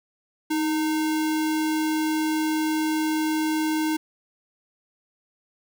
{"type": "tone with sample-and-hold", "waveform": "sine", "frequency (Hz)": 313.3, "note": "D#4", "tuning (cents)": 12, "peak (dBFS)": -21, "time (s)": [0.5, 3.97], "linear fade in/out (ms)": 10, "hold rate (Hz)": 1225, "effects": []}